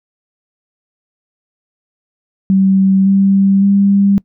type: tone with pitch steps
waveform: sine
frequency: 192.3 / 195.55 / 198.85 Hz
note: G3 / G3 / G3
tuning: -33 / -4 / +25 cents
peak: -7 dBFS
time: 2.5-4.18 s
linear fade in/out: 0 ms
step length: 560 ms
effects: noise-tail reverb RT60 0.1 s tail -23 dB re dry

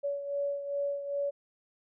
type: beating tone pair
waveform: sine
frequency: 566 / 568.5 Hz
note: C#5 / C#5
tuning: +36 / +44 cents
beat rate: 2.5 Hz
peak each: -31 / -38 dBFS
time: 0.03-1.31 s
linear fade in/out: 20 ms
effects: none

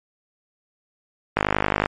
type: click train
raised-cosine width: 0.5 ms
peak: -3 dBFS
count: 26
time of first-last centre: 1.37-1.859 s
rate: 51.1 Hz
effects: MP3 48 kbps

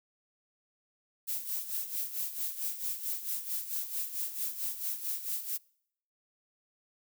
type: noise with tremolo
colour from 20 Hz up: violet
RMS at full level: -33 dBFS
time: 1.27-5.58 s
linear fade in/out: 20 ms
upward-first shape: sine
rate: 4.5 Hz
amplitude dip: 70%
effects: noise-tail reverb RT60 0.7 s tail -26 dB re dry

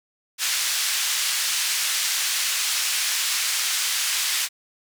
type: band-pass noise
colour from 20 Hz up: white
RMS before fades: -24 dBFS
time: 0.38-4.49 s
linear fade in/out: 50 ms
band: 1700 to 7800 Hz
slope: 12 dB/octave
effects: none

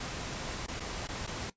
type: noise with dropouts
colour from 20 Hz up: pink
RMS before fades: -38 dBFS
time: 0-1.5 s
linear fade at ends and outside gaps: 5 ms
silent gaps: 0.664-0.682 / 0.798-0.803 / 1.074-1.087 / 1.267-1.273 s
effects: noise-tail reverb RT60 0.1 s tail -17 dB re dry + resampled to 16000 Hz

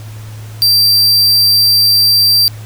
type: tone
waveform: 45% pulse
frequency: 4699 Hz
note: D8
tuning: in tune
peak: -6 dBFS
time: 0.62-2.48 s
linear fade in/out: 0 ms
effects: added 108 Hz sine -26 dBFS peak until 2.65 s + pink hiss -38 dBFS RMS until 2.65 s

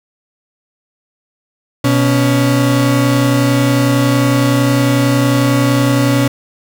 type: tone pair together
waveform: 35% pulse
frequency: 124.53 / 280 Hz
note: B2 / C#4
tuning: +15 / +18 cents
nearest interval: octave + major second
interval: 1403 cents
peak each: -11 / -11 dBFS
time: 1.84-6.28 s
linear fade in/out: 5 ms
effects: none

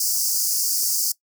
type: high-pass noise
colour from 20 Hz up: pink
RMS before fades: -22 dBFS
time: 0-1.12 s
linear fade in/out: 5 ms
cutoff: 4700 Hz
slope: 96 dB/octave
effects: noise-tail reverb RT60 0.1 s tail -20 dB re dry

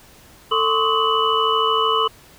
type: tone cluster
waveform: sine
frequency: 445.2 / 1041 / 1114 / 1269 / 2971 Hz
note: A4 / C6 / C#6 / D#6 / F#7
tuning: +20 / -9 / +8 / +34 / +6 cents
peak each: -22 dBFS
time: 0.51-2.08 s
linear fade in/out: 10 ms
effects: pink hiss -48 dBFS RMS until 2.38 s

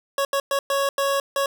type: tone bursts at uneven times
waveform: 25% pulse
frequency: 554.4 Hz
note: C#5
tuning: in tune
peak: -16 dBFS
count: 6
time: 0.18-0.25 / 0.33-0.4 / 0.51-0.59 / 0.7-0.89 / 0.98-1.2 / 1.36-1.46 s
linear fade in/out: 2 ms
effects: none

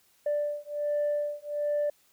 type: beating tone pair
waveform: sine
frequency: 587.3 / 588.6 Hz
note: D5 / D5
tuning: 0 / +4 cents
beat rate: 1.3 Hz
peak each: -29 dBFS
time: 0.26-1.9 s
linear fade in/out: 5 ms
effects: tanh soft clip ceiling -22 dBFS + white hiss -65 dBFS RMS until 2.12 s

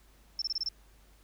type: tone bursts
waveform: sine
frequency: 5360 Hz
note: E8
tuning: 28 cents sharp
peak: -29 dBFS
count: 6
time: 0.39-0.688 s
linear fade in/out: 2 ms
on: 28 ms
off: 26 ms
effects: added 50 Hz sine -58 dBFS peak until 1.23 s + pink hiss -64 dBFS RMS until 1.23 s

